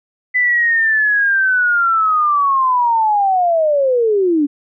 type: linear sweep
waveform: sine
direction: down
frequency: 2007 to 277.2 Hz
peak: -11 dBFS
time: 0.34-4.47 s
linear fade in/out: 20 ms
effects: none